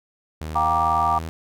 sawtooth tone with pitch glide, 78.3 to 81.06 Hz, D#2 to E2, +11 to -29 cents, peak -25 dBFS, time 0.41-1.29 s, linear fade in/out 0 ms, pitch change +60 cents, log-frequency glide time 0.61-0.69 s
sine chord, G minor seventh, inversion third, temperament just, 705.6 / 784 / 940.8 / 1176 Hz, F5 / G5 / Bb5 / D6, +18 / 0 / +16 / +2 cents, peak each -25 / -24 / -23 / -21 dBFS, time 0.55-1.19 s, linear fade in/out 10 ms
effects none

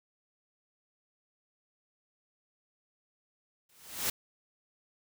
white noise with exponential growth, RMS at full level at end -28 dBFS, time 3.69-4.1 s, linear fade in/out 5 ms, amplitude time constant 89 ms, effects none

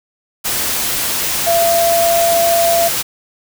sine tone in noise, 678 Hz, E5, 49 cents sharp, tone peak -11 dBFS, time 1.46-2.89 s, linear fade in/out 20 ms, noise white, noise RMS -18 dBFS, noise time 0.44-3.03 s, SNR +4 dB, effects none

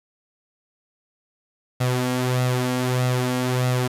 sawtooth tone with flanger, 126.1 Hz, B2, 36 cents sharp, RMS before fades -22 dBFS, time 1.8-3.88 s, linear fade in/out 10 ms, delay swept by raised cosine 1.5 to 3.7 ms, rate 1.6 Hz, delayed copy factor +0.55, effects resampled to 32000 Hz + 7-bit

